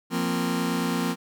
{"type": "chord", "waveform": "sawtooth", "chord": "F suspended fourth", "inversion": "none", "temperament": "just", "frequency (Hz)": [174.61, 232.8, 261.9], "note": ["F3", "Bb3", "C4"], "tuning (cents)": [0, -2, 2], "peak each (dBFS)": -24, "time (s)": [0.1, 1.16], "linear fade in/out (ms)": 50, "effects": []}